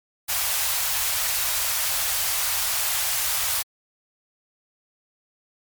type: band-stop noise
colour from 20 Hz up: white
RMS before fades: -24 dBFS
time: 0.28-3.63 s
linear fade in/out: 20 ms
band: 110 to 620 Hz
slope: 24 dB/octave
effects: MP3 96 kbps